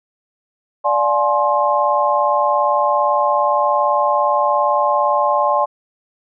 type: chord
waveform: sine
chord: D half-diminished seventh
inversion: none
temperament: just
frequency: 587.3 / 704.8 / 845.8 / 1057.2 Hz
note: D5 / F5 / Ab5 / C6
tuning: 0 / +16 / +31 / +18 cents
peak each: -18 / -23 / -18 / -17 dBFS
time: 0.84-5.66 s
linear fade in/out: 20 ms
effects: none